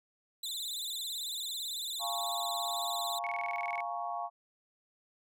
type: tone with vibrato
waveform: sawtooth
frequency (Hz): 3774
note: A#7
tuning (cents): +21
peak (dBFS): -33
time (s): 0.43-3.19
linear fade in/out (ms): 5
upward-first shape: sine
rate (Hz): 18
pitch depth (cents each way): 140
type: chord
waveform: sine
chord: Bb minor seventh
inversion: second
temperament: equal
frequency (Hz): 698.5 / 830.6 / 932.3 / 1108.7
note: F5 / Ab5 / Bb5 / Db6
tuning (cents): 0 / 0 / 0 / 0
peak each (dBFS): -37 / -41 / -43 / -40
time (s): 1.99-4.3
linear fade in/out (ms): 50
type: tone bursts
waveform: sine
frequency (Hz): 2217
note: C#7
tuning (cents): 0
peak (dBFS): -35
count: 12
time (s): 3.24-3.805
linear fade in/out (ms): 0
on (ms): 26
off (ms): 23
effects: none